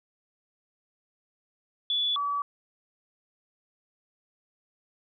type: tone pair in turn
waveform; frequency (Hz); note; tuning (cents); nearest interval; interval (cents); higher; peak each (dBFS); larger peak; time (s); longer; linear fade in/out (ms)
sine; 3438 / 1145.3; A7 / D6; -41 / -44; octave + perfect fifth; 1903; first; -24 / -26; first; 1.9-2.16 / 2.16-2.42; neither; 2
effects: none